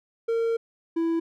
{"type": "tone pair in turn", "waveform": "triangle", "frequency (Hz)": [458.5, 330.9], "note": ["A#4", "E4"], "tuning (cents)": [-29, 7], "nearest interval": "tritone", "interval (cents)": 564, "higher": "first", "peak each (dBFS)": -20, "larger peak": "neither", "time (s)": [[0.28, 0.57], [0.96, 1.2]], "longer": "first", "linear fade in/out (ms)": 10, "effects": []}